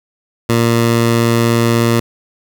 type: tone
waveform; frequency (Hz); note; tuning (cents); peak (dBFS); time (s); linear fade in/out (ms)
15% pulse; 116.54; A#2; 0; -4; 0.49-2; 5
effects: 7-bit